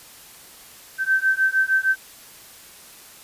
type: beating tone pair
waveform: sine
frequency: 1546 / 1552.5 Hz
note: G6 / G6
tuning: -24 / -17 cents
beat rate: 6.5 Hz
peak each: -20 / -20 dBFS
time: 0.98-1.96 s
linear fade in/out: 50 ms
effects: white hiss -45 dBFS RMS until 3.23 s + resampled to 32000 Hz